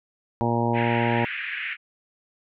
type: harmonic tone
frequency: 117.6 Hz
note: A#2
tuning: 16 cents sharp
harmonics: 1 / 2 / 3 / 4 / 5 / 6 / 7 / 8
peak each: -26 / -26 / -29 / -31 / -31 / -34 / -29 / -29 dBFS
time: 0.41-1.25 s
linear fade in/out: 0 ms
type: band-pass noise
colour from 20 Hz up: pink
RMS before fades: -31 dBFS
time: 0.73-1.77 s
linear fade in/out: 50 ms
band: 1600 to 2700 Hz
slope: 48 dB/octave
effects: none